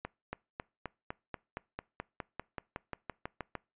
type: accelerating click train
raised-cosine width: 0.5 ms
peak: -22 dBFS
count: 18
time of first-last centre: 0.05-3.553 s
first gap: 280 ms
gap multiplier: 0.96
effects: noise-tail reverb RT60 0.3 s tail -24 dB re dry + resampled to 8000 Hz